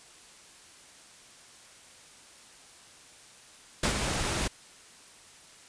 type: noise with ADSR envelope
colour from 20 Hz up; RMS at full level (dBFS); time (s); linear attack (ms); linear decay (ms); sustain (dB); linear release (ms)
pink; -25; 3.83-4.48; 4; 92; -5; 9
effects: white hiss -53 dBFS RMS until 5.68 s + resampled to 22050 Hz